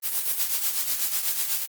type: noise with tremolo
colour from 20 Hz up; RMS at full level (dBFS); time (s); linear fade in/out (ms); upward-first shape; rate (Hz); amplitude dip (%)
blue; -23; 0.02-1.67; 50; triangle; 8.1; 65
effects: Opus 32 kbps